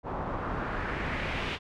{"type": "noise with low-pass filter sweep", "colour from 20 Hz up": "pink", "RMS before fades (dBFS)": -33, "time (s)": [0.03, 1.59], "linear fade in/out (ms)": 50, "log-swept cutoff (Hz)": [870, 3000], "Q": 1.9, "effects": []}